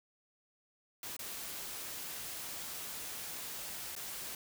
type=noise with dropouts; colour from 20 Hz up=white; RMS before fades=-43 dBFS; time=1.03-4.35 s; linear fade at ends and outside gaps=2 ms; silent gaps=1.167-1.191 / 3.953-3.963 s; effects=none